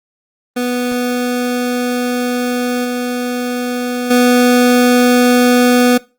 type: tone with level steps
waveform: 25% pulse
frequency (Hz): 246.6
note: B3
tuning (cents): -2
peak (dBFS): -11 / -13 / -4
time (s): 0.56-5.98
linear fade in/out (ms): 10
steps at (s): 2.84 / 4.1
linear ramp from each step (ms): 10
effects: noise-tail reverb RT60 0.3 s tail -22 dB re dry + Opus 32 kbps